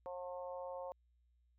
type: harmonic tone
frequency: 179.6 Hz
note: F3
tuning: 49 cents sharp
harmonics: 3 / 4 / 5 / 6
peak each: -44 / -51 / -50 / -55 dBFS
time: 0.06-0.92 s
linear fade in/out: 0 ms
effects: added 60 Hz sine -70 dBFS peak until 1.58 s